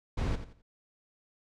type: noise with echo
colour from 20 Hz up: brown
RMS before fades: -30 dBFS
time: 0.17-0.36 s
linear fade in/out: 10 ms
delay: 87 ms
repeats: 3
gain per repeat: -11 dB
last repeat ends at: 0.621 s
effects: low-pass 6000 Hz 12 dB/octave